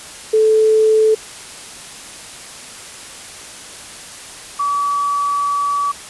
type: tone pair in turn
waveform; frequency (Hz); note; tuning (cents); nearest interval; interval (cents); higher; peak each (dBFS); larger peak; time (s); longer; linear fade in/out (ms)
sine; 436.3 / 1144.8; A4 / D6; -15 / -45; octave + perfect fourth; 1670; second; -9 / -15; first; 0.33-1.15 / 4.59-5.92; second; 10
effects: white hiss -34 dBFS RMS until 6.09 s + resampled to 24000 Hz